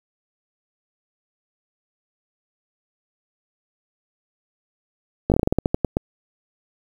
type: slowing click train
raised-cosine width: 2 ms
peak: -4 dBFS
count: 13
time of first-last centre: 5.3-5.969 s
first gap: 18 ms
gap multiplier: 1.19
effects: 7-bit